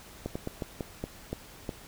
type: slowing click train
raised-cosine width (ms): 2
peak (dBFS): -19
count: 8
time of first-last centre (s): 0.26-1.692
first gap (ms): 95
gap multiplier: 1.25
effects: pink hiss -50 dBFS RMS until 1.87 s